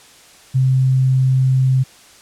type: tone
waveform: sine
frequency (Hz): 130.81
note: C3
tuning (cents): 0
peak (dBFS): -11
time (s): 0.54-1.84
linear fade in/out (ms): 20
effects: white hiss -45 dBFS RMS until 2.21 s + low-pass 9000 Hz 12 dB/octave